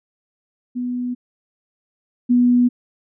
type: tone pair in turn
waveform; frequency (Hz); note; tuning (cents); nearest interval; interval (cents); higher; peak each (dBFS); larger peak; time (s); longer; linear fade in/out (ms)
sine; 246.9 / 244.9; B3 / B3; 0 / -14; unison; 14; first; -21 / -11; second; 0.75-1.15 / 2.29-2.69; neither; 20
effects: none